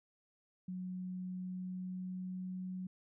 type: tone with pitch glide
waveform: sine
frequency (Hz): 183.4 to 184.78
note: F#3 to F#3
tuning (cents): -15 to -2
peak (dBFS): -39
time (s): 0.68-2.87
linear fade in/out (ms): 5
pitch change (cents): +13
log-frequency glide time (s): 1.31-2.76
effects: none